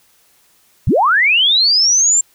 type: linear sweep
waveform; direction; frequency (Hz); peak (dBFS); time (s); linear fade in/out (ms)
sine; up; 50.6 to 7450; -9; 0.87-2.21; 5
effects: white hiss -54 dBFS RMS until 2.34 s